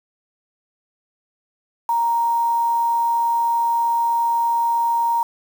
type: tone with quantisation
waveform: sine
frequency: 932.3 Hz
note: A#5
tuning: in tune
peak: -16 dBFS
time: 1.89-5.23 s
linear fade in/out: 2 ms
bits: 6
effects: none